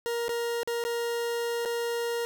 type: tone with dropouts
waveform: 40% pulse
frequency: 470 Hz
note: A#4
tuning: 14 cents sharp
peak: -27 dBFS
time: 0.06-2.25 s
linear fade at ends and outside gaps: 0 ms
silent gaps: 0.282-0.292 / 0.632-0.675 / 0.839-0.85 / 1.651-1.657 s
effects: none